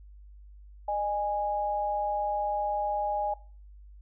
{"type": "tone pair together", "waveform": "sine", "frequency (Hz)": [610.3, 826], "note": ["D#5", "G#5"], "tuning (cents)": [-34, -10], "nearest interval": "perfect fourth", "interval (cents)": 524, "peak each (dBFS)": [-32, -28], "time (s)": [0.88, 3.34], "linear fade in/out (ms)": 5, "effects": ["noise-tail reverb RT60 0.4 s tail -20 dB re dry", "added 50 Hz sine -47 dBFS peak until 4.01 s"]}